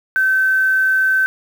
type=tone with quantisation; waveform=sine; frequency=1538 Hz; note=G6; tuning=33 cents flat; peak=-12 dBFS; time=0.16-1.26 s; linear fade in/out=0 ms; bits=6; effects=none